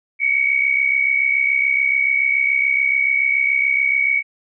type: tone pair together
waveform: sine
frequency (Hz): 2200 / 2267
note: C#7 / C#7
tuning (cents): -14 / +38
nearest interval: minor second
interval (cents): 52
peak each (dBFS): -19 / -16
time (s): 0.19-4.23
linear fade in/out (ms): 50
effects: none